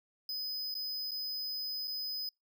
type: tone with dropouts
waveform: square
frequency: 5020 Hz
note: D#8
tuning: 15 cents sharp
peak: -36 dBFS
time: 0.29-2.29 s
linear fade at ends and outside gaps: 2 ms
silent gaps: 0.742-0.751 / 1.11-1.116 / 1.874-1.878 s
effects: noise-tail reverb RT60 0.2 s tail -24 dB re dry